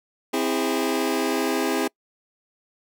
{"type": "chord", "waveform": "sawtooth", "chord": "C augmented", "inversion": "none", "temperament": "just", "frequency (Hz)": [261.6, 327, 408.8], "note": ["C4", "E4", "G#4"], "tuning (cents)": [0, -14, -27], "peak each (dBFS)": -22, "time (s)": [0.33, 1.88], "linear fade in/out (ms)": 10, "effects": ["noise-tail reverb RT60 0.1 s tail -26 dB re dry"]}